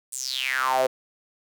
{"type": "tone with high-pass filter sweep", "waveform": "sawtooth", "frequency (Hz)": 130.81, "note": "C3", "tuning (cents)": 0, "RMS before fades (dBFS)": -25, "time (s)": [0.12, 0.87], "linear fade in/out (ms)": 10, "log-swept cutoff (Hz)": [8800, 500], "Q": 7.7, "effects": []}